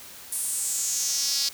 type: tone with high-pass filter sweep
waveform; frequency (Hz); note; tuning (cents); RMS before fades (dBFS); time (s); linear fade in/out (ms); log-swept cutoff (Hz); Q
sawtooth; 277.2; C#4; 0; -27; 0.32-1.49; 5; 9800 to 4700; 4.1
effects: white hiss -44 dBFS RMS until 1.53 s